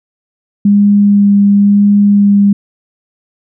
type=tone with vibrato; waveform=sine; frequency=202.6 Hz; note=G#3; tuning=43 cents flat; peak=-4 dBFS; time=0.65-2.53 s; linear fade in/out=5 ms; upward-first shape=sine; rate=0.97 Hz; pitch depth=10 cents each way; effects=none